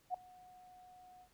sine tone with ADSR envelope, 731 Hz, F#5, 21 cents flat, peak -32 dBFS, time 0.1-1.29 s, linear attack 42 ms, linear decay 3 ms, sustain -24 dB, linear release 76 ms, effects pink hiss -71 dBFS RMS until 1.33 s

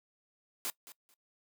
white noise with echo, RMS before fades -36 dBFS, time 0.65-0.7 s, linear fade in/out 0 ms, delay 220 ms, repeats 2, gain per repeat -15 dB, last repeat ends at 1.14 s, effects noise-tail reverb RT60 0.1 s tail -20 dB re dry + high-pass 200 Hz 12 dB/octave

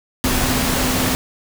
sine tone in noise, 255.1 Hz, C4, 44 cents flat, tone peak -23 dBFS, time 0.24-1.15 s, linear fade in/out 0 ms, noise pink, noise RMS -19 dBFS, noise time 0.24-1.15 s, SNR -7 dB, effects none

